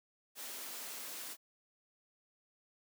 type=high-pass noise; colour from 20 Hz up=white; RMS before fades=-45 dBFS; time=0.35-1.37 s; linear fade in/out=50 ms; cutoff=210 Hz; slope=24 dB/octave; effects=none